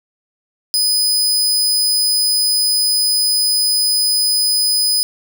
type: tone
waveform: sawtooth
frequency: 5000 Hz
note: D#8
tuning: 8 cents sharp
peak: -10 dBFS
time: 0.74-5.03 s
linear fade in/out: 0 ms
effects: none